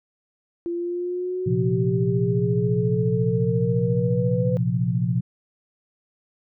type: exponential sweep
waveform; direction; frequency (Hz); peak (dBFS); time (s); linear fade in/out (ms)
sine; up; 341.4 to 506; -24; 0.66-4.57; 0
type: chord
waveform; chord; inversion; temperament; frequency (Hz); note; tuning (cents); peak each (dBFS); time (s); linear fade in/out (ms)
sine; Bb suspended second; none; equal; 116.54 / 130.81 / 174.61; Bb2 / C3 / F3; 0 / 0 / 0; -24; 1.46-5.21; 10
effects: none